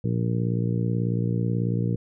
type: harmonic tone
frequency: 58.27 Hz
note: A#1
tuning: in tune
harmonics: 2 / 3 / 4 / 5 / 6 / 7 / 8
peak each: -24 / -27 / -34 / -35 / -37 / -39 / -36 dBFS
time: 0.04-1.96 s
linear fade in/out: 5 ms
effects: none